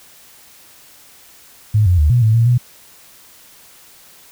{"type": "tone with pitch steps", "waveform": "sine", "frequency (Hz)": [106.5, 89.4, 75.3, 121.8, 109.9, 115.5, 122.4], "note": ["G#2", "F2", "D2", "B2", "A2", "A#2", "B2"], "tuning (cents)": [44, 41, 44, -24, -2, -16, -15], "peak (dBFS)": -9, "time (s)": [1.74, 2.58], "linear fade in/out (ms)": 10, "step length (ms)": 120, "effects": ["white hiss -45 dBFS RMS until 4.31 s"]}